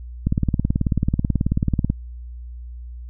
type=click train; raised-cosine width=5 ms; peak=-6 dBFS; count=31; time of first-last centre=0.27-1.9 s; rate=18.4 Hz; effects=added 60 Hz sine -32 dBFS peak until 3.09 s